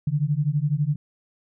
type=beating tone pair; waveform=sine; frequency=141.6 / 153.6 Hz; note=C#3 / D#3; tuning=+37 / -22 cents; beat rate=12 Hz; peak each=-23 / -23 dBFS; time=0.07-0.96 s; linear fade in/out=5 ms; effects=none